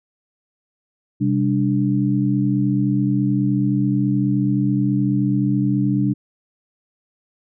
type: tone cluster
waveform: sine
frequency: 130.1 / 199.5 / 293.6 Hz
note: C3 / G3 / D4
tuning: -9 / +31 / 0 cents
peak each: -20 dBFS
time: 1.2-6.14 s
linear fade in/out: 20 ms
effects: none